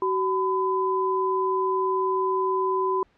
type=tone pair together; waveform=sine; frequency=377.7 / 1007 Hz; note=F#4 / B5; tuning=+36 / +33 cents; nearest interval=octave + perfect fourth; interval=1697 cents; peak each=-24 dBFS; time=0.02-3.03 s; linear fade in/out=2 ms; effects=pink hiss -63 dBFS RMS until 3.17 s + low-pass 3000 Hz 12 dB/octave